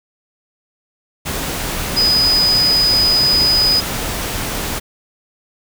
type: tone in noise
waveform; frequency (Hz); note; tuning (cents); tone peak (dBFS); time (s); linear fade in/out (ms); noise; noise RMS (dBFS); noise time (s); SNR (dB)
sine; 4980; D#8; +1; -11; 1.96-3.81; 20; pink; -22; 1.25-4.8; +8
effects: none